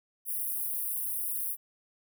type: high-pass noise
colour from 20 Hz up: white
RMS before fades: -33 dBFS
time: 0.25-1.57 s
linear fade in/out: 50 ms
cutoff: 9400 Hz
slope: 96 dB/octave
effects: none